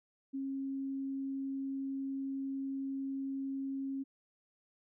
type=tone; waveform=sine; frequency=271.1 Hz; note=C#4; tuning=38 cents flat; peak=-35 dBFS; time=0.33-4.04 s; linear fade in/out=20 ms; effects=none